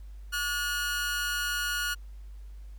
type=tone with amplitude modulation; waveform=sawtooth; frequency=1442 Hz; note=F#6; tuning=45 cents flat; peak=-22 dBFS; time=0.32-1.95 s; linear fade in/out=20 ms; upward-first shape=sine; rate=294 Hz; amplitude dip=60%; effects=added 50 Hz sine -41 dBFS peak until 2.78 s + pink hiss -66 dBFS RMS until 2.78 s